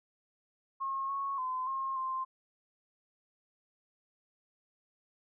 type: tone with pitch steps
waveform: sine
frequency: 1081 / 1102 / 1025 / 1071 / 1048 Hz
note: C#6 / C#6 / C6 / C6 / C6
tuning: -44 / -11 / -36 / +40 / +2 cents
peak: -32 dBFS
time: 0.8-2.25 s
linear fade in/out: 20 ms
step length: 290 ms
effects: none